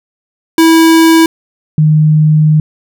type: tone pair in turn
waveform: square / sine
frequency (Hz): 326.2 / 153.95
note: E4 / D#3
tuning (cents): -18 / -18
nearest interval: octave + minor second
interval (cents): 1300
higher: first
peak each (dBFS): -4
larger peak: neither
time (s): 0.58-1.26 / 1.78-2.6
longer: second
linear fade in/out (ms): 2
effects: none